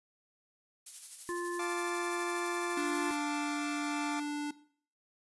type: noise with tremolo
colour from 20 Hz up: violet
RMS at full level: -40 dBFS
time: 0.86-3.17 s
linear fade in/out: 5 ms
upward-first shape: sine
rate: 12 Hz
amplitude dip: 45%
type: harmonic tone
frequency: 349.2 Hz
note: F4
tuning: in tune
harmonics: 1 / 3 / 5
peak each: -35 / -40 / -42 dBFS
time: 1.29-3.11 s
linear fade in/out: 0 ms
type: chord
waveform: 25% pulse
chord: D minor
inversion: first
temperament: equal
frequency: 698.5 / 880 / 1174.7 Hz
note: F5 / A5 / D6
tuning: 0 / 0 / 0 cents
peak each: -38 / -40 / -37 dBFS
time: 1.59-4.2 s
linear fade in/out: 5 ms
type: tone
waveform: square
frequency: 293.7 Hz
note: D4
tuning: in tune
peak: -34 dBFS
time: 2.77-4.51 s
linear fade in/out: 5 ms
effects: noise-tail reverb RT60 0.5 s tail -17 dB re dry + resampled to 24000 Hz